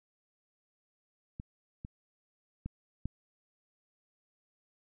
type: clicks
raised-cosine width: 5 ms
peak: -28 / -29 / -25 / -22 dBFS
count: 4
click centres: 1.399 / 1.849 / 2.66 / 3.056 s
effects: none